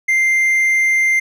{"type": "tone", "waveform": "triangle", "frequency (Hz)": 2093, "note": "C7", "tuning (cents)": 0, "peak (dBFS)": -10, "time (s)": [0.08, 1.2], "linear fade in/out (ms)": 10, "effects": []}